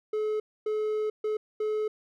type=tone bursts at uneven times; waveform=triangle; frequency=428.6 Hz; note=A4; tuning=45 cents flat; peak=-24 dBFS; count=4; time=0.13-0.4 / 0.66-1.1 / 1.24-1.37 / 1.6-1.88 s; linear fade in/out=5 ms; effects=none